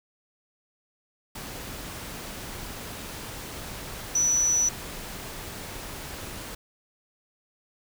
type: tone in noise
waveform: sine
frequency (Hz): 5930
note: F#8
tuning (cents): +3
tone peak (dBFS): -20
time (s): 4.15-4.69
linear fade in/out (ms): 5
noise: pink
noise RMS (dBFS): -38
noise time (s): 1.35-6.55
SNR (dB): +15
effects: none